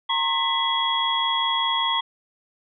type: tone cluster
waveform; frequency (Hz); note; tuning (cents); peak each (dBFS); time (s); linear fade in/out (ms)
sine; 922 / 1067 / 1990 / 3320; A#5 / C6 / B6 / G#7; -19 / +34 / +13 / -1; -26 / -26 / -31 / -23; 0.09-2.01; 10
effects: none